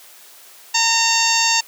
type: harmonic tone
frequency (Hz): 914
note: A#5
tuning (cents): -34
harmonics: 1 / 2 / 3 / 4 / 5 / 6 / 7 / 8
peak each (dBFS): -21 / -24 / -21 / -26 / -21 / -24 / -22 / -23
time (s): 0.74-1.61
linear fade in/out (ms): 10
effects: white hiss -44 dBFS RMS until 1.67 s + high-pass 400 Hz 12 dB/octave